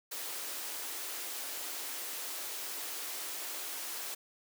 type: high-pass noise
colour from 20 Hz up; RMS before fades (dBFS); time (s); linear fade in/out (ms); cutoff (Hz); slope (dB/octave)
white; -40; 0.11-4.15; 10; 270; 48
effects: none